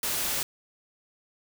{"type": "noise", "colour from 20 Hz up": "white", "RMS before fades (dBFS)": -29, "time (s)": [0.03, 0.43], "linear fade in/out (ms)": 2, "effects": []}